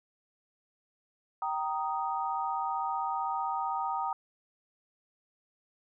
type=chord; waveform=sine; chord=Eb major; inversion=first; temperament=just; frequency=777.8 / 933.4 / 1244.5 Hz; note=G5 / Bb5 / Eb6; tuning=-14 / +2 / 0 cents; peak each=-34 / -33 / -35 dBFS; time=1.42-4.13 s; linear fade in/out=2 ms; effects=none